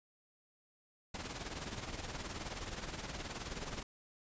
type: noise with tremolo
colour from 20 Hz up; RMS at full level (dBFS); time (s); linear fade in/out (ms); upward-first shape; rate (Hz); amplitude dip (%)
pink; -40; 1.14-3.83; 5; triangle; 19; 70
effects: resampled to 16000 Hz